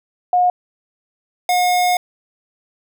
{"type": "tone pair in turn", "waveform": ["sine", "square"], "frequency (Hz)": [720, 720], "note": ["F#5", "F#5"], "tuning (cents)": [-47, -47], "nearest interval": "unison", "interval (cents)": 0, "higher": "neither", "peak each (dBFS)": [-11, -14], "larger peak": "first", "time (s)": [[0.33, 0.5], [1.49, 1.97]], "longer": "second", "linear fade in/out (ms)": 2, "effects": []}